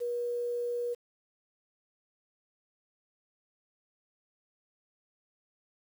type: tone with quantisation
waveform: sine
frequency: 481.1 Hz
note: B4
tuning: 45 cents flat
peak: -30 dBFS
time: 0-0.95 s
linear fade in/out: 20 ms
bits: 9
effects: none